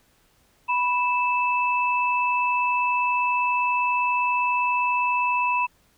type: tone pair together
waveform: sine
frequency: 985 / 2630 Hz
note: B5 / E7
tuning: -5 / -5 cents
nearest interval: octave + perfect fourth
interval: 1700 cents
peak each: -21 / -25 dBFS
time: 0.68-5.67 s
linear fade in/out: 20 ms
effects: pink hiss -62 dBFS RMS until 5.97 s